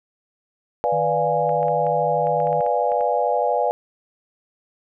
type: chord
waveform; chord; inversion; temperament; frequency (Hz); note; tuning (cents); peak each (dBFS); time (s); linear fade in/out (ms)
sine; B diminished seventh; none; equal; 493.9 / 587.3 / 698.5 / 830.6; B4 / D5 / F5 / Ab5; 0 / 0 / 0 / 0; -23; 0.84-3.71; 0
type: tone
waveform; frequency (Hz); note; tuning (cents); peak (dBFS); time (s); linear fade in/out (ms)
sine; 155.56; D#3; 0; -30; 0.92-2.61; 5
type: clicks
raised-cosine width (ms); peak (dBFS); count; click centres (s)
0.5; -25; 12; 1.493 / 1.63 / 1.683 / 1.867 / 2.27 / 2.402 / 2.471 / 2.529 / 2.608 / 2.664 / 2.919 / 3.009
effects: none